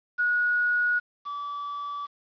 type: tone pair in turn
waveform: sine / triangle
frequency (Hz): 1455 / 1152.8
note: F#6 / D6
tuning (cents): -29 / -33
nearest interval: major third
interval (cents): 404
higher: first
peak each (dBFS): -21 / -29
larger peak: first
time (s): 0.18-1 / 1.25-2.07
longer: neither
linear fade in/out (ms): 20
effects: resampled to 11025 Hz + 9-bit